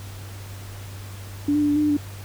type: tone with pitch steps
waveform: sine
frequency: 289.9 / 297 / 293.7 / 291.4 / 300.5 / 298.4 / 291.7 Hz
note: D4 / D4 / D4 / D4 / D4 / D4 / D4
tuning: -22 / +20 / 0 / -13 / +40 / +28 / -12 cents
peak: -17 dBFS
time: 1.48-1.97 s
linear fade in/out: 5 ms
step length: 70 ms
effects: added 98 Hz sine -35 dBFS peak until 2.24 s + pink hiss -43 dBFS RMS until 2.24 s